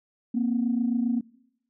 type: tone pair together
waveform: sine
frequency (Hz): 234.1 / 261.6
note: A#3 / C4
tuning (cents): +8 / 0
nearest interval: major second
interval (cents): 192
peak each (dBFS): -23 / -27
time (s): 0.34-1.21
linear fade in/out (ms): 10
effects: noise-tail reverb RT60 0.8 s tail -23 dB re dry + tanh soft clip ceiling -15 dBFS